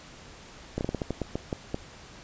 slowing click train, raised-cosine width 2 ms, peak -15 dBFS, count 11, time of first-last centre 0.78-1.744 s, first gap 29 ms, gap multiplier 1.25, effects pink hiss -48 dBFS RMS until 2.23 s + resampled to 16000 Hz

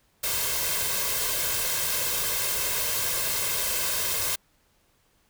white noise with comb filter, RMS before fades -27 dBFS, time 0.23-4.36 s, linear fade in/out 10 ms, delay 1.9 ms, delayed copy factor +0.65, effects pink hiss -66 dBFS RMS until 5.29 s

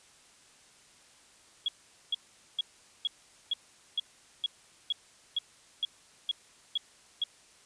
sine tone bursts, 3333 Hz, G#7, 5 cents sharp, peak -26 dBFS, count 13, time 1.66-7.239 s, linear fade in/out 2 ms, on 23 ms, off 440 ms, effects white hiss -59 dBFS RMS until 7.65 s + resampled to 22050 Hz

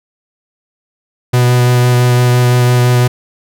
45% pulse tone with vibrato, 123.47 Hz, B2, in tune, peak -7 dBFS, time 1.33-3.08 s, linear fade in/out 10 ms, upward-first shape sine, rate 5.9 Hz, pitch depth 10 cents each way, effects none

